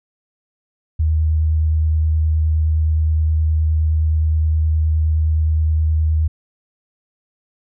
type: tone with vibrato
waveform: sine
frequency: 78.4 Hz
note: D#2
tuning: 14 cents sharp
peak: -13 dBFS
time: 0.99-6.28 s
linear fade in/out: 10 ms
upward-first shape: sine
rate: 9.6 Hz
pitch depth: 12 cents each way
effects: none